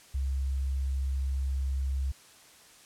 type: tone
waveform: sine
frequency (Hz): 67.3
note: C2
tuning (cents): +49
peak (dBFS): -27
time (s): 0.14-2.12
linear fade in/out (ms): 10
effects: white hiss -55 dBFS RMS until 2.85 s + low-pass 10000 Hz 12 dB/octave

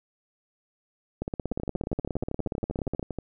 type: two click trains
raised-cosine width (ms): 2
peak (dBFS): -18 / -16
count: 22 / 31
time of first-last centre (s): 1.52-3.187 / 1.22-2.995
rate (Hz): 12.6 / 16.9
effects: none

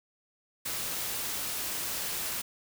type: noise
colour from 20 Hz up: white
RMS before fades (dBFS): -34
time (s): 0.65-2.42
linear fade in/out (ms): 10
effects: none

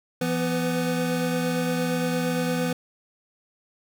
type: tone cluster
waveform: square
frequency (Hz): 169.4 / 249.3 / 499.5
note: E3 / B3 / B4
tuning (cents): +48 / +16 / +20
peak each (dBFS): -28 / -28 / -29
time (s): 0.21-2.73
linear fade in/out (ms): 5
effects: none

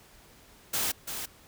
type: noise with echo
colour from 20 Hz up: white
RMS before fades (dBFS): -29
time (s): 0.73-0.92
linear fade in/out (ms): 10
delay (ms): 340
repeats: 1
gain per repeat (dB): -7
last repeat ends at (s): 1.26
effects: pink hiss -56 dBFS RMS until 1.47 s

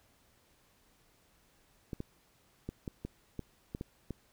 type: clicks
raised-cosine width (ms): 3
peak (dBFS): -25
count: 9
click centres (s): 1.932 / 2.004 / 2.69 / 2.878 / 3.05 / 3.393 / 3.749 / 3.811 / 4.107
effects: pink hiss -68 dBFS RMS until 4.32 s

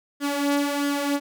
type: tone with flanger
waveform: sawtooth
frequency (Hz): 285.3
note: C#4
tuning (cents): +50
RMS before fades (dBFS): -24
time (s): 0.2-1.2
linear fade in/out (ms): 50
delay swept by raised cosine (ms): 0.6 to 3.5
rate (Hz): 1.5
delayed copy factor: +0.55
effects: none

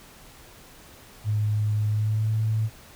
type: tone with pitch glide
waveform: sine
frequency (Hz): 105.9 to 109.76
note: G#2 to A2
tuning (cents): +34 to -4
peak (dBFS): -21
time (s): 1.24-2.7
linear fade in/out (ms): 50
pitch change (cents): +62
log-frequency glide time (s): 1.88-2.35
effects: pink hiss -49 dBFS RMS until 2.95 s

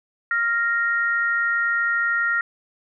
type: tone pair together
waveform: sine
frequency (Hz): 1396.9 / 1864.6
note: F6 / A#6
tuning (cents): 0 / 0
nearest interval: perfect fourth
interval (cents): 500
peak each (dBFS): -21 / -22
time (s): 0.31-2.41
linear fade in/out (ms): 2
effects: none

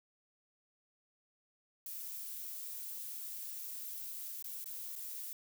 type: noise with dropouts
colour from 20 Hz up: violet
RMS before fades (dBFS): -44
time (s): 1.86-5.33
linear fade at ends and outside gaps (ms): 2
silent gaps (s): 4.425-4.442 / 4.643-4.658 / 4.955-4.961
effects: none

